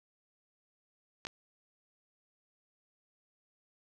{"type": "clicks", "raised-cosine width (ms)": 0.2, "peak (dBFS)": -22, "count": 2, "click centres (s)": [1.251, 1.269], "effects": []}